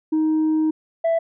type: tone pair in turn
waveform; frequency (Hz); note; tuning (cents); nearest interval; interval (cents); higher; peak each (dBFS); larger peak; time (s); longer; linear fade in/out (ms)
sine; 313 / 662; D#4 / E5; +10 / +7; octave + minor second; 1297; second; -14; neither; 0.12-0.71 / 1.04-1.19; first; 10
effects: tanh soft clip ceiling -15 dBFS